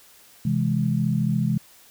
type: chord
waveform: sine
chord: C augmented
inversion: none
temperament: equal with one note detuned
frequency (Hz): 130.81 / 164.81 / 208.6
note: C3 / E3 / G#3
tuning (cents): 0 / 0 / +8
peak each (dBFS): -24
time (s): 0.45-1.58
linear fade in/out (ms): 5
effects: white hiss -52 dBFS RMS until 1.9 s